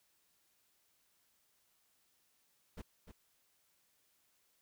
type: noise with echo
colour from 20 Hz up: brown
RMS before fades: -44 dBFS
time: 2.77-2.82 s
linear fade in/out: 10 ms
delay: 300 ms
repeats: 1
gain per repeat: -8 dB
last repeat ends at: 3.12 s
effects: white hiss -75 dBFS RMS until 4.61 s